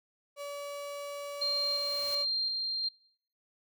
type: tone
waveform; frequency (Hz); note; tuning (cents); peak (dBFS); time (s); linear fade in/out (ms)
35% pulse; 572; D5; -46; -36; 0.36-2.26; 50
type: noise with exponential growth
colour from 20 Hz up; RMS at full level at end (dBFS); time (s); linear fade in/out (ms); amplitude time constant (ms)
white; -44; 0.77-2.15; 1; 300
type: tone with tremolo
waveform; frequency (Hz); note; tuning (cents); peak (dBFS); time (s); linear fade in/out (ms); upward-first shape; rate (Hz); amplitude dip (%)
sine; 4186; C8; 0; -28; 1.41-2.89; 10; square; 1.4; 25
effects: noise-tail reverb RT60 0.7 s tail -25 dB re dry